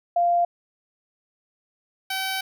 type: tone pair in turn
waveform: sine / 10% pulse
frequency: 695 / 766 Hz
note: F5 / G5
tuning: -9 / -40 cents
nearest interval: major second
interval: 169 cents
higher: second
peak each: -17 dBFS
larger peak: neither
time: 0.16-0.45 / 2.1-2.41 s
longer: second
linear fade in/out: 5 ms
effects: none